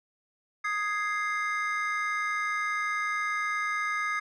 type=chord; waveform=triangle; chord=Ab major; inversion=second; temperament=equal; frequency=1244.5 / 1661.2 / 2093 Hz; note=Eb6 / Ab6 / C7; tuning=0 / 0 / 0 cents; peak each=-29 / -32 / -30 dBFS; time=0.64-4.2 s; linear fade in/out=10 ms; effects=resampled to 22050 Hz